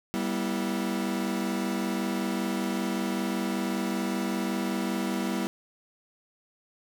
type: chord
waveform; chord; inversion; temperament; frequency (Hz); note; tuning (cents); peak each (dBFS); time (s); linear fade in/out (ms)
40% pulse; E minor; first; equal with one note detuned; 196 / 241.2 / 329.6; G3 / B3 / E4; 0 / -41 / 0; -30 / -31 / -32; 0.14-5.47; 0
effects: none